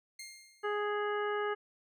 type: tone with exponential decay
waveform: 15% pulse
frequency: 2119 Hz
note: C7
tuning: 21 cents sharp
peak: -36 dBFS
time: 0.19-0.93 s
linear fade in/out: 5 ms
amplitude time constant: 160 ms
type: harmonic tone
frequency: 415.3 Hz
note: G#4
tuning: in tune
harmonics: 1 / 2 / 3 / 4 / 5 / 7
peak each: -33 / -40 / -38 / -40 / -47 / -50 dBFS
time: 0.63-1.55 s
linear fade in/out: 20 ms
effects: none